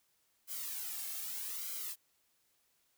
blue noise with flanger, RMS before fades -41 dBFS, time 0.47-1.96 s, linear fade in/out 50 ms, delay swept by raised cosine 1.1 to 2.08 ms, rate 0.81 Hz, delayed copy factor -0.7, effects white hiss -75 dBFS RMS until 2.97 s

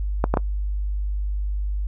clicks, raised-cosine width 1 ms, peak -5 dBFS, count 3, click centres 0.241 / 0.34 / 0.372 s, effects noise-tail reverb RT60 0.1 s tail -23 dB re dry + added 50 Hz sine -22 dBFS peak until 1.87 s

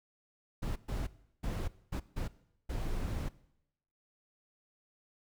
brown noise bursts at uneven times, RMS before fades -35 dBFS, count 6, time 0.62-0.76 / 0.88-1.07 / 1.43-1.68 / 1.92-2 / 2.16-2.28 / 2.69-3.29 s, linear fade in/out 10 ms, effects noise-tail reverb RT60 0.8 s tail -19 dB re dry

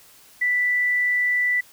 sine tone, 1975.5 Hz, B6, in tune, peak -18 dBFS, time 0.41-1.61 s, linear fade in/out 10 ms, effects white hiss -51 dBFS RMS until 1.72 s

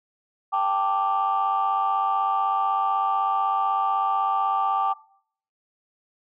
sine chord, G suspended second, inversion none, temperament equal, 784 / 880 / 1174.7 Hz, G5 / A5 / D6, 0 / 0 / 0 cents, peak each -23 / -26 / -23 dBFS, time 0.52-4.94 s, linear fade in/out 20 ms, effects noise-tail reverb RT60 0.6 s tail -21 dB re dry + tanh soft clip ceiling -14 dBFS

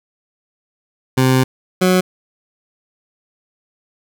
20% pulse tone pair in turn, 130 / 183.85 Hz, C3 / F#3, -11 / -11 cents, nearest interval tritone, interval 600 cents, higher second, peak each -6 dBFS, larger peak neither, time 1.17-1.44 / 1.81-2.01 s, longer first, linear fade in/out 10 ms, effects none

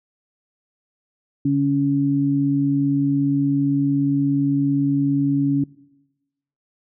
sine tone pair together, 142.43 / 279.8 Hz, C#3 / C#4, +47 / +16 cents, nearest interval octave, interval 1169 cents, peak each -21 / -17 dBFS, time 1.45-5.64 s, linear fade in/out 5 ms, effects noise-tail reverb RT60 1.0 s tail -22 dB re dry

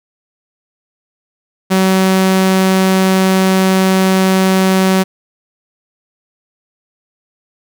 sawtooth tone, 189.1 Hz, F#3, 38 cents sharp, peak -5 dBFS, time 1.7-5.04 s, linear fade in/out 20 ms, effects none

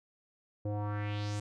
square tone with low-pass filter sweep, 103.83 Hz, G#2, in tune, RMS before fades -35 dBFS, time 0.65-1.4 s, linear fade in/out 5 ms, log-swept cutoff 480 to 8300 Hz, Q 2.6, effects none

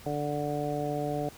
harmonic tone, 146.83 Hz, D3, in tune, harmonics 1 / 2 / 3 / 4 / 5, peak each -35 / -35 / -35 / -35 / -35 dBFS, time 0.06-1.29 s, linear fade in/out 2 ms, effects pink hiss -50 dBFS RMS until 1.37 s

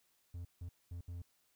triangle tone bursts at uneven times, 86.8 Hz, F2, 10 cents flat, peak -40 dBFS, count 4, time 0.34-0.45 / 0.61-0.69 / 0.91-1.01 / 1.08-1.22 s, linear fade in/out 5 ms, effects white hiss -75 dBFS RMS until 1.55 s

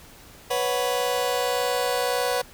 sawtooth chord, B suspended second, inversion none, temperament just, 493.9 / 555.6 / 740.8 Hz, B4 / C#5 / F#5, 0 / +4 / +2 cents, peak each -21 / -24 / -24 dBFS, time 0.5-2.42 s, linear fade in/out 10 ms, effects pink hiss -48 dBFS RMS until 2.53 s

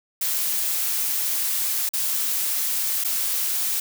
blue noise with dropouts, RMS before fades -24 dBFS, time 0.21-3.8 s, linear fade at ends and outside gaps 5 ms, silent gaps 1.891-1.935 / 3.04-3.046 s, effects none

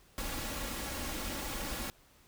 pink noise with comb filter, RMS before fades -38 dBFS, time 0.18-1.9 s, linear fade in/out 0 ms, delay 3.6 ms, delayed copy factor +0.5, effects pink hiss -63 dBFS RMS until 2.27 s

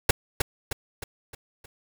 pink noise with echo, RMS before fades -17 dBFS, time 0.09-0.11 s, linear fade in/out 5 ms, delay 310 ms, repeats 5, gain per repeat -6 dB, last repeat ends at 1.66 s, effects none

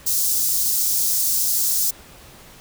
white high-pass noise, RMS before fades -20 dBFS, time 0.06-1.91 s, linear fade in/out 10 ms, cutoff 5000 Hz, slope 24 dB/octave, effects pink hiss -45 dBFS RMS until 2.6 s

